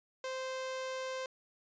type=tone; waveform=sawtooth; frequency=521 Hz; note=C5; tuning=7 cents flat; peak=-33 dBFS; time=0.24-1.26 s; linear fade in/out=2 ms; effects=resampled to 16000 Hz